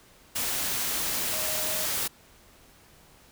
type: tone in noise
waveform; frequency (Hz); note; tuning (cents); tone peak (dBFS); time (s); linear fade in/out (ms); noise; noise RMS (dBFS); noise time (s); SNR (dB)
sine; 622.3; D#5; 0; -38; 1.32-1.86; 10; white; -29; 0.35-2.08; -12
effects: pink hiss -56 dBFS RMS until 3.31 s